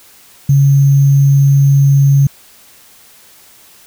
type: tone with sample-and-hold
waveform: sine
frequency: 139.1 Hz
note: C#3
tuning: 6 cents sharp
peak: -5 dBFS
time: 0.49-2.27 s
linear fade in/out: 5 ms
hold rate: 6300 Hz
effects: white hiss -43 dBFS RMS until 3.86 s